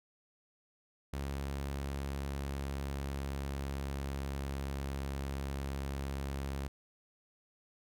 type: tone with pitch glide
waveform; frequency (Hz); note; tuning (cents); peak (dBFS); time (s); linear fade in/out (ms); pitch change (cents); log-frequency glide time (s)
sawtooth; 69.3 to 68.66; C#2 to C#2; 0 to -16; -32; 1.13-6.68; 5; -16; 1.98-4.98
effects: none